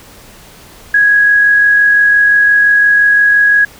sine tone with amplitude modulation, 1661.2 Hz, G#6, in tune, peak -4 dBFS, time 0.94-3.65 s, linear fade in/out 5 ms, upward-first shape sine, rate 45.8 Hz, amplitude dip 25%, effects pink hiss -38 dBFS RMS until 3.79 s

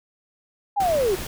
sine linear sweep, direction down, 840 to 349.2 Hz, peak -18 dBFS, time 0.76-1.16 s, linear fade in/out 20 ms
pink noise, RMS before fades -32 dBFS, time 0.8-1.27 s, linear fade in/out 2 ms
effects none

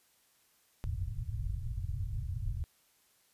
white low-pass noise, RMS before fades -36 dBFS, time 0.84-2.64 s, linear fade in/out 0 ms, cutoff 120 Hz, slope 48 dB/octave, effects white hiss -69 dBFS RMS until 3.33 s + resampled to 32000 Hz

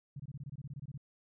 sine tone bursts, 139.2 Hz, C#3, 8 cents sharp, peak -40 dBFS, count 14, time 0.16-0.977 s, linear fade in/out 5 ms, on 37 ms, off 23 ms, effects none

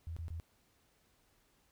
sine tone bursts, 82.5 Hz, E2, 2 cents sharp, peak -39 dBFS, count 3, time 0.07-0.399 s, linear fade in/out 0 ms, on 95 ms, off 22 ms, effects pink hiss -72 dBFS RMS until 1.71 s

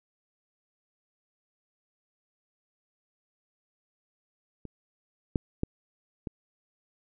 clicks, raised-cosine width 3 ms, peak -27 / -12 / -14 / -21 dBFS, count 4, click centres 4.653 / 5.358 / 5.634 / 6.272 s, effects none

